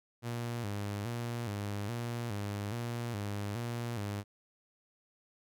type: tone with vibrato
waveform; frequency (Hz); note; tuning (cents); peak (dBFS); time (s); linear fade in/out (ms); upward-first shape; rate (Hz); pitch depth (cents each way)
sawtooth; 110; A2; 0; -31; 0.22-4.24; 50; square; 1.2; 130
effects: none